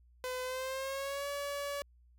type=tone with pitch glide; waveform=sawtooth; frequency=507 to 569.1 Hz; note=B4 to C#5; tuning=+45 to +45 cents; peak=-32 dBFS; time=0.24-1.82 s; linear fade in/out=0 ms; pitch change=+200 cents; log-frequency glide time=0.43-1.28 s; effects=added 60 Hz sine -60 dBFS peak until 2.18 s